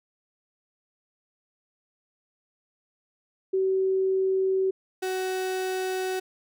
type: tone pair in turn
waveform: sine / 35% pulse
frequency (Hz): 380.7 / 374.2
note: F#4 / F#4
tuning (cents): +49 / +20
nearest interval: unison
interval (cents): 29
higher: first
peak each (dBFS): -21 / -25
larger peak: first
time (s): 3.53-4.71 / 5.02-6.2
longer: neither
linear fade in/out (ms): 10
effects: none